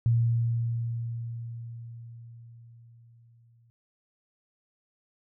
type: tone with exponential decay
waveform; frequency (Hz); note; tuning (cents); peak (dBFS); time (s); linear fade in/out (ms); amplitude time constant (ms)
sine; 116.6; A#2; +1; -19; 0.06-3.7; 0; 790
effects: none